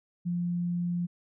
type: tone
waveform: sine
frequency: 174.61 Hz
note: F3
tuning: in tune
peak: -27 dBFS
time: 0.25-1.07 s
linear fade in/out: 20 ms
effects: none